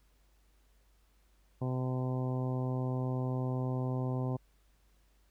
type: harmonic tone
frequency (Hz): 128.1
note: C3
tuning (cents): -36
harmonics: 1 / 2 / 3 / 4 / 5 / 6 / 7 / 8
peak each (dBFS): -32 / -38 / -42 / -44 / -46 / -48 / -49 / -50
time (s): 1.61-4.37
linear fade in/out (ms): 10
effects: added 50 Hz sine -65 dBFS peak until 5.3 s + pink hiss -73 dBFS RMS until 5.3 s